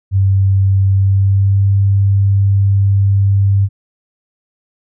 sine tone with pitch glide, 97 to 98.87 Hz, G2 to G2, -18 to +15 cents, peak -8 dBFS, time 0.11-3.69 s, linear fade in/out 50 ms, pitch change +33 cents, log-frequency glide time 0.91-1.69 s, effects none

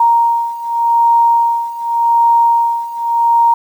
sine beating tone pair, 932.3 / 933.16 Hz, A#5 / A#5, 0 / +2 cents, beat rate 0.86 Hz, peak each -14 / -11 dBFS, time 0-3.54 s, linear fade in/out 5 ms, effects 7-bit

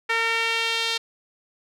sawtooth tone with band-pass filter sweep, 456.3 Hz, A#4, 37 cents flat, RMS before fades -24 dBFS, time 0.09-0.98 s, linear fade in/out 10 ms, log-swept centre 2000 to 3800 Hz, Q 2, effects none

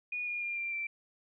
sine tone with pitch steps, 2455 / 2427 / 2399 / 2371 / 2344 Hz, D#7 / D#7 / D7 / D7 / D7, -24 / -44 / +36 / +16 / -4 cents, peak -33 dBFS, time 0.12-0.87 s, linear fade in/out 5 ms, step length 150 ms, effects none

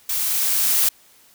blue noise with level ramp, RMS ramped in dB -23 to -17 dBFS, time 0.09-0.89 s, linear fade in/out 5 ms, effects white hiss -53 dBFS RMS until 1.34 s

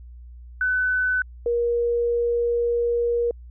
sine tone pair in turn, 1505 / 474 Hz, F#6 / A#4, +29 / +29 cents, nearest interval octave + minor sixth, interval 2000 cents, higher first, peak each -19 dBFS, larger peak neither, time 0.61-1.22 / 1.46-3.31 s, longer second, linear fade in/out 2 ms, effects added 60 Hz sine -39 dBFS peak until 3.5 s

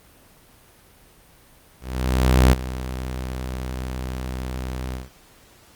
sawtooth tone with ADSR envelope, 63.6 Hz, C2, 48 cents flat, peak -7 dBFS, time 1.8-5.1 s, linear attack 720 ms, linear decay 28 ms, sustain -16 dB, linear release 170 ms, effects pink hiss -52 dBFS RMS until 5.75 s + Opus 32 kbps

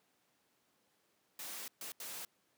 white noise bursts at uneven times, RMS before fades -45 dBFS, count 3, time 1.39-1.68 / 1.81-1.92 / 2-2.25 s, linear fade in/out 2 ms, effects pink hiss -75 dBFS RMS until 2.57 s + high-pass 200 Hz 12 dB/octave

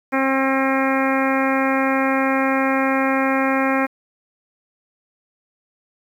harmonic tone, 267.7 Hz, C4, 40 cents sharp, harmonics 1 / 2 / 3 / 4 / 5 / 6 / 7 / 8 / 9, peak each -20 / -23 / -25 / -26 / -27 / -28 / -28 / -29 / -30 dBFS, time 0.12-3.87 s, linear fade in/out 20 ms, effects 8-bit

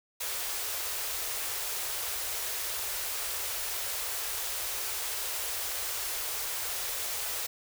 white band-stop noise, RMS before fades -34 dBFS, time 0.2-7.47 s, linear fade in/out 10 ms, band 100 to 370 Hz, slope 48 dB/octave, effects none

